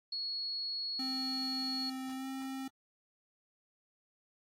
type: tone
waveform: sine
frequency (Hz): 4345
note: C#8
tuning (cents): -35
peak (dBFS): -35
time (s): 0.12-1.9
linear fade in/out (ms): 5
type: tone with pitch glide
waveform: square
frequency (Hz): 261.6 to 266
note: C4 to C4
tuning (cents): 0 to +29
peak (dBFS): -39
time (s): 0.99-2.68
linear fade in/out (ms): 5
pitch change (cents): +29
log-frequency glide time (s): 2.14-2.27
effects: AAC 48 kbps